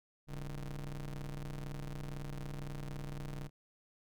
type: ring-modulated tone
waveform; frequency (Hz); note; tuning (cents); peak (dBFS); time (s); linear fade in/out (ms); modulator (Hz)
40% pulse; 61.74; B1; 0; -36; 0.27-3.5; 50; 80.6
effects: none